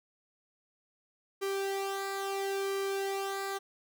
sawtooth tone with flanger, 392 Hz, G4, in tune, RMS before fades -34 dBFS, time 1.41-3.59 s, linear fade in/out 20 ms, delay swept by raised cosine 1.4 to 2.22 ms, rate 0.74 Hz, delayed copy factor -0.65, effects none

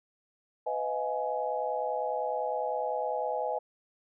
sine chord, F half-diminished seventh, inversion second, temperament just, 502.9 / 628.6 / 698.5 / 838.1 Hz, Cb5 / Eb5 / F5 / Ab5, +31 / +18 / 0 / +16 cents, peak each -34 / -34 / -38 / -33 dBFS, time 0.66-3.59 s, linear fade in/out 10 ms, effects none

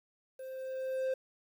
triangle tone with level ramp, 523.3 Hz, C5, in tune, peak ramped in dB -40 to -27 dBFS, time 0.39-1.14 s, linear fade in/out 5 ms, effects 10-bit

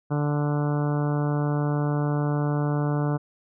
harmonic tone, 146.83 Hz, D3, in tune, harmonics 1 / 2 / 3 / 4 / 5 / 6 / 7 / 8 / 9 / 10, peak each -23 / -29 / -33 / -35 / -37 / -39 / -40 / -41 / -42 / -43 dBFS, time 0.1-3.18 s, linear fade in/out 20 ms, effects none

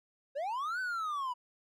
triangle linear two-way sweep, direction up then down, 523.3 to 1534 to 963 Hz, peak -31 dBFS, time 0.35-1.34 s, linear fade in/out 20 ms, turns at 0.8 s, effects none

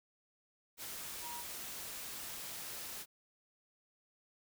sine tone in noise, 952 Hz, A#5, 36 cents sharp, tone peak -46 dBFS, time 1.21-1.44 s, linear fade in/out 50 ms, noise white, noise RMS -45 dBFS, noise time 0.77-3.06 s, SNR -4 dB, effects none

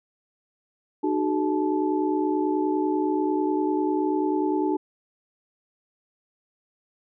sine tone cluster, 303.4 / 373 / 423.7 / 868 Hz, D#4 / F#4 / G#4 / A5, -44 / +14 / +35 / -24 cents, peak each -24 / -26 / -31 / -30 dBFS, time 1.03-4.77 s, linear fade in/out 10 ms, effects none

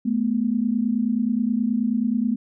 sine tone pair together, 215.4 / 244.8 Hz, A3 / B3, -37 / -15 cents, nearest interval major second, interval 222 cents, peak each -22 dBFS, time 0.05-2.36 s, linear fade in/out 10 ms, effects none

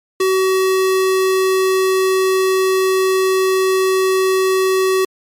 square tone, 378.1 Hz, F#4, 38 cents sharp, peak -13 dBFS, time 0.2-5.05 s, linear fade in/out 5 ms, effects MP3 64 kbps

